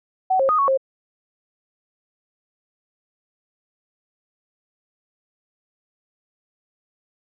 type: tone with pitch steps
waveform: sine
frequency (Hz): 752 / 537 / 1241 / 1110 / 534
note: F#5 / C5 / D#6 / C#6 / C5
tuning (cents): +28 / +45 / -5 / +2 / +35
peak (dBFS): -15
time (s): 0.3-0.775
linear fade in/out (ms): 10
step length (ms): 95
effects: none